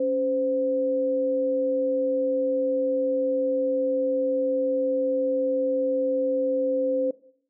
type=tone pair together; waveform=sine; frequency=277.3 / 517.2 Hz; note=C#4 / C5; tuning=+1 / -20 cents; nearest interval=major seventh; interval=1079 cents; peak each=-29 / -22 dBFS; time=0-7.11 s; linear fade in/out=5 ms; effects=noise-tail reverb RT60 0.6 s tail -18 dB re dry